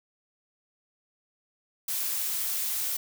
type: noise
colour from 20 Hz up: blue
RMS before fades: -30 dBFS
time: 1.88-2.97 s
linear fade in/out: 5 ms
effects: none